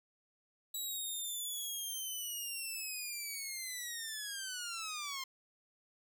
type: linear sweep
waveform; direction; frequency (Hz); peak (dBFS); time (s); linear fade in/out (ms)
10% pulse; down; 3911 to 1046.5; -31; 0.74-5.24; 5
effects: none